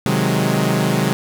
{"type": "chord", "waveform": "sawtooth", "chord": "Ab dominant seventh", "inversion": "first", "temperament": "equal", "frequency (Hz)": [130.81, 155.56, 185, 207.7], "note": ["C3", "Eb3", "Gb3", "Ab3"], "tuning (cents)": [0, 0, 0, 0], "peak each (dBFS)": -17, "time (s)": [0.06, 1.13], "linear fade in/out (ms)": 0, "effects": ["7-bit"]}